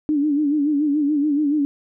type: tone with vibrato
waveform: sine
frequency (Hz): 293.7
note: D4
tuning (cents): 0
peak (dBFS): -16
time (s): 0.09-1.65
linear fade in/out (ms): 0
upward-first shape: sine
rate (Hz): 7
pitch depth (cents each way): 83
effects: none